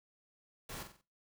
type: noise with echo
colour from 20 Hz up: pink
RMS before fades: -45 dBFS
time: 0.69-0.83 s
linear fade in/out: 5 ms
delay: 46 ms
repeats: 4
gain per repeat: -7 dB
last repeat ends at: 1.014 s
effects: noise-tail reverb RT60 0.3 s tail -19 dB re dry